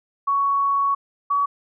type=tone pair in turn; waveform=sine; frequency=1116 / 1132.9 Hz; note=C#6 / C#6; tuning=+11 / +37 cents; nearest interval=unison; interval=26 cents; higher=second; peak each=-17 dBFS; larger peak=neither; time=0.27-0.95 / 1.3-1.46 s; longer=first; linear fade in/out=10 ms; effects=none